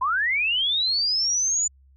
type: linear sweep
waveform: sine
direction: up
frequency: 971 to 7040 Hz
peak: -20 dBFS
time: 0.01-1.68 s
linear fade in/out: 10 ms
effects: added 67 Hz sine -52 dBFS peak until 1.96 s